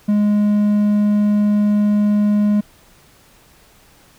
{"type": "tone", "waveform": "triangle", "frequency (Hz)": 207.7, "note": "G#3", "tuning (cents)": 0, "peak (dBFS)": -10, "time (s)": [0.08, 2.61], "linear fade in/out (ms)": 10, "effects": ["pink hiss -50 dBFS RMS until 4.18 s"]}